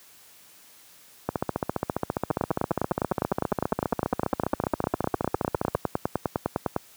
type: two click trains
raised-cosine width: 1 ms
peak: -10 / -9 dBFS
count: 67 / 45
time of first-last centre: 1.29-5.749 / 2.31-6.763 s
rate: 14.8 / 9.88 Hz
effects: white hiss -53 dBFS RMS until 6.96 s + high-pass 80 Hz 12 dB/octave